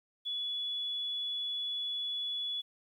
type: tone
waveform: sine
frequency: 3411 Hz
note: G#7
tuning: 46 cents sharp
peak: -33 dBFS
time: 0.25-2.62 s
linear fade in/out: 20 ms
effects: 11-bit

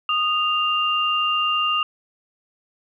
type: tone pair together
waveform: sine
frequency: 1235.6 / 2794 Hz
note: D#6 / F7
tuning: -12 / 0 cents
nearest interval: octave + major second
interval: 1412 cents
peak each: -21 dBFS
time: 0.09-1.83 s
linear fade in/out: 2 ms
effects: none

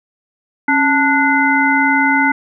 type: harmonic tone with a mistuned harmonic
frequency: 293.7 Hz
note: D4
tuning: in tune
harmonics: 1 / 3 / 5 / 7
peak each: -16 / -16 / -16 / -16 dBFS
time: 0.68-2.32 s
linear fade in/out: 5 ms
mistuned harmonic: 1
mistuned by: -120 cents
effects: none

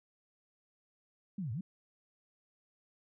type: linear two-way sweep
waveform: sine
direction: down then up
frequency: 211.2 to 100 to 203.8 Hz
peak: -35 dBFS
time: 1.38-1.61 s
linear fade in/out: 5 ms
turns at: 1.52 s
effects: none

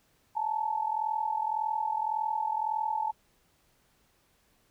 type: tone pair together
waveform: sine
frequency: 858.2 / 900 Hz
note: A5 / A5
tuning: -43 / +39 cents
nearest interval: minor second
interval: 82 cents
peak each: -30 / -31 dBFS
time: 0.35-3.12 s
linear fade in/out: 20 ms
effects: pink hiss -68 dBFS RMS until 4.7 s

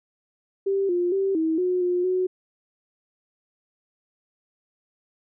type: tone with pitch steps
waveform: sine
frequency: 392 / 352.4 / 388.8 / 321 / 363.3 / 356.8 / 368.7 Hz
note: G4 / F4 / G4 / E4 / F#4 / F4 / F#4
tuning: 0 / +16 / -14 / -46 / -32 / +37 / -6 cents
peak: -20 dBFS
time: 0.66-2.27 s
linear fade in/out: 10 ms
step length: 230 ms
effects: none

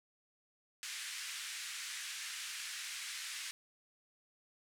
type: band-pass noise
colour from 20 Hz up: pink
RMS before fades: -44 dBFS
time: 0.83-3.51 s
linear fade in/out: 0 ms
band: 1700 to 10000 Hz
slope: 24 dB/octave
effects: none

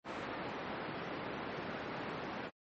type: band-pass noise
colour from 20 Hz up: pink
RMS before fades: -42 dBFS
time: 0.04-2.51 s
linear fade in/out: 50 ms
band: 200 to 2000 Hz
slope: 12 dB/octave
effects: MP3 32 kbps

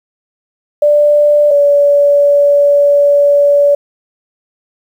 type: tone pair in turn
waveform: sine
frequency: 589 / 573.6 Hz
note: D5 / D5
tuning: +5 / -41 cents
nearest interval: unison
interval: 46 cents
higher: first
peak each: -5 dBFS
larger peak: neither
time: 0.82-1.51 / 1.51-3.75 s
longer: second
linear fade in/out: 5 ms
effects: 7-bit

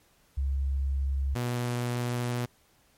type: tone pair in turn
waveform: sine / sawtooth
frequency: 68.2 / 121.52 Hz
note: C#2 / B2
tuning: -28 / -28 cents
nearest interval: minor seventh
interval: 1000 cents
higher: second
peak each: -25 / -24 dBFS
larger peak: second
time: 0.37-1.35 / 1.35-2.46 s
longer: second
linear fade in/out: 10 ms
effects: pink hiss -64 dBFS RMS until 2.97 s + MP3 64 kbps

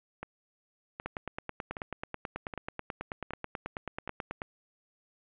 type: two click trains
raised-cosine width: 0.5 ms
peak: -23 / -20 dBFS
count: 6 / 32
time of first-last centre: 0.23-4.076 / 1.06-4.419 s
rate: 1.3 / 9.23 Hz
effects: resampled to 8000 Hz + 9-bit

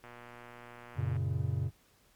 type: click train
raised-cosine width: 0.5 ms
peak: -34 dBFS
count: 136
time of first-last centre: 0.04-1.165 s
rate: 120 Hz
type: chord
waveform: triangle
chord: F# major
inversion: none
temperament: equal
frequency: 92.5 / 116.54 / 138.59 Hz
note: F#2 / A#2 / C#3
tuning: 0 / 0 / 0 cents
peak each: -32 dBFS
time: 0.95-1.71 s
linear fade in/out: 50 ms
effects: pink hiss -66 dBFS RMS until 2.15 s + MP3 96 kbps

